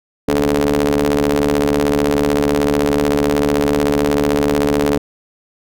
sawtooth ring-modulated tone, 73.4 Hz, D2, in tune, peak -6 dBFS, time 0.28-4.98 s, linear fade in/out 5 ms, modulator 359 Hz, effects none

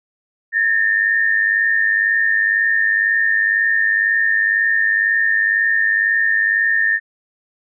sine tone pair together, 1716 / 1818 Hz, A6 / A#6, -44 / -44 cents, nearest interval minor second, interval 100 cents, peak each -20 / -14 dBFS, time 0.52-7 s, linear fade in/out 50 ms, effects none

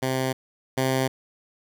10% pulse tone pair in turn, 130.81 / 131.43 Hz, C3 / C3, 0 / +8 cents, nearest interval unison, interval 8 cents, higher second, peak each -15 / -13 dBFS, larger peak second, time 0.02-0.33 / 0.77-1.08 s, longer neither, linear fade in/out 10 ms, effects none

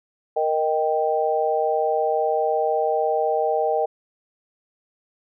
sine chord, Eb major, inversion second, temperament equal, 466.2 / 622.3 / 784 Hz, Bb4 / Eb5 / G5, 0 / 0 / 0 cents, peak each -23 dBFS, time 0.36-3.86 s, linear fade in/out 10 ms, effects none

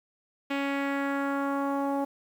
sawtooth tone with low-pass filter sweep, 278.5 Hz, C#4, 8 cents sharp, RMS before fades -29 dBFS, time 0.5-2.05 s, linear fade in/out 10 ms, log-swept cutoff 2700 to 820 Hz, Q 2.2, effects 9-bit

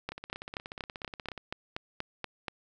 two click trains, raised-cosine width 0.3 ms, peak -24 / -18 dBFS, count 22 / 11, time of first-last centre 0.12-1.377 / 0.09-2.482 s, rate 16.7 / 4.18 Hz, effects none

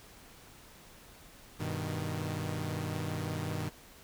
sawtooth chord, G augmented, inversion none, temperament equal, 98 / 123.47 / 155.56 Hz, G2 / B2 / D#3, 0 / 0 / 0 cents, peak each -34 / -36 / -33 dBFS, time 1.59-3.7 s, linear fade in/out 20 ms, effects pink hiss -55 dBFS RMS until 4.03 s

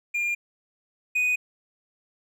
triangle tone pair in turn, 2405 / 2487 Hz, D7 / D#7, +41 / -1 cents, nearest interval minor second, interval 58 cents, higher second, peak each -22 / -19 dBFS, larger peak second, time 0.14-0.35 / 1.15-1.36 s, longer neither, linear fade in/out 10 ms, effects none

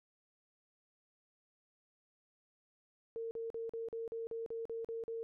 sine tone bursts, 456.4 Hz, A#4, 37 cents flat, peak -38 dBFS, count 11, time 3.16-5.23 s, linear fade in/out 0 ms, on 150 ms, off 42 ms, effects none

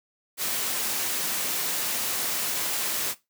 white noise, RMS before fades -28 dBFS, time 0.37-3.15 s, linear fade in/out 50 ms, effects noise-tail reverb RT60 0.2 s tail -17 dB re dry + high-pass 150 Hz 12 dB/octave

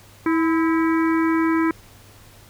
harmonic tone with a mistuned harmonic, 324.6 Hz, E4, 27 cents flat, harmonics 1 / 3 / 4 / 5 / 6 / 7, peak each -17 / -27 / -29 / -31 / -33 / -34 dBFS, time 0.26-1.71 s, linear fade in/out 2 ms, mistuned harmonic 3, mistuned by +53 cents, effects added 101 Hz sine -49 dBFS peak until 2.49 s + pink hiss -49 dBFS RMS until 2.49 s

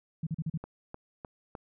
sine tone bursts, 159.9 Hz, D#3, 48 cents sharp, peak -29 dBFS, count 5, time 0.23-0.576 s, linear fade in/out 5 ms, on 38 ms, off 39 ms
click train, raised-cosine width 1 ms, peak -26 dBFS, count 4, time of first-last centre 0.64-1.552 s, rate 3.29 Hz
effects none

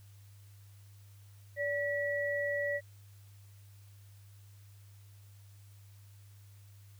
sine tone pair together, 575.9 / 1937 Hz, D5 / B6, -34 / -34 cents, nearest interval octave + major sixth, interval 2100 cents, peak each -33 / -34 dBFS, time 1.56-2.81 s, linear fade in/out 50 ms, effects added 100 Hz sine -53 dBFS peak until 6.99 s + white hiss -66 dBFS RMS until 6.99 s

